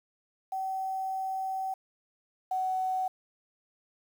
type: tone pair in turn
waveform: sine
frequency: 764 / 749.6 Hz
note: G5 / F#5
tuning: -45 / +22 cents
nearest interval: unison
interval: 33 cents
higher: first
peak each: -30 / -27 dBFS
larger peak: second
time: 0.52-1.74 / 2.51-3.08 s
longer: first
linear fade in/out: 5 ms
effects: 9-bit